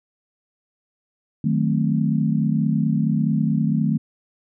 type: chord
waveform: sine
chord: D# diminished seventh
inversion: none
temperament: equal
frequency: 155.56 / 185 / 220 / 261.6 Hz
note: D#3 / F#3 / A3 / C4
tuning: 0 / 0 / 0 / 0 cents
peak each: -21 / -25 / -21 / -27 dBFS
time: 1.44-3.98 s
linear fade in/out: 5 ms
effects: none